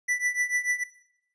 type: tone with tremolo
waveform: square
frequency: 1975.5 Hz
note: B6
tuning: in tune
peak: -22 dBFS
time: 0.08-0.84 s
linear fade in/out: 10 ms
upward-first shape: triangle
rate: 6.8 Hz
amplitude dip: 95%
effects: noise-tail reverb RT60 0.8 s tail -18 dB re dry + resampled to 22050 Hz